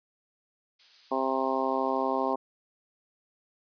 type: noise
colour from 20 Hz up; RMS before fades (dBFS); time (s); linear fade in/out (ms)
violet; -42; 0.79-2.34; 10
type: harmonic tone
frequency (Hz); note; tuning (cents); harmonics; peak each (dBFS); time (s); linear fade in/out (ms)
132.6; C3; +23; 2 / 3 / 4 / 5 / 6 / 7 / 8; -33 / -33 / -33 / -33 / -33 / -33 / -33; 1.11-2.36; 10
effects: resampled to 11025 Hz